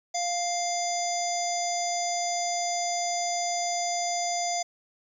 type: harmonic tone with a mistuned harmonic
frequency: 698.5 Hz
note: F5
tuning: in tune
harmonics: 1 / 3 / 5 / 7 / 9 / 10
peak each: -28 / -38 / -42 / -36 / -34 / -35 dBFS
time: 0.14-4.63 s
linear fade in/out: 10 ms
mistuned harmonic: 9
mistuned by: -33 cents
effects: 10-bit